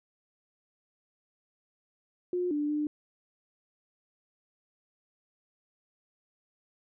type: tone with pitch steps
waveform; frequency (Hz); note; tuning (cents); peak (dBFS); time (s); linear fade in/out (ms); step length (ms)
sine; 358.1 / 294.8 / 298.9; F4 / D4 / D4; +43 / +7 / +31; -27; 2.33-2.87; 2; 180
effects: none